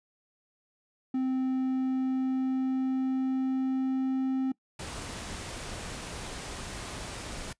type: tone with pitch glide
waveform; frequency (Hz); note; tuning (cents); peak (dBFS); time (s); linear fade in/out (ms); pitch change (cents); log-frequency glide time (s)
triangle; 260.2 to 263.2; C4 to C4; -9 to +10; -24; 1.14-4.52; 5; +19; 1.38-4.26
type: noise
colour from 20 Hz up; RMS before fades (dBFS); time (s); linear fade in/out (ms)
pink; -39; 4.79-7.53; 5
effects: noise-tail reverb RT60 0.1 s tail -22 dB re dry + resampled to 22050 Hz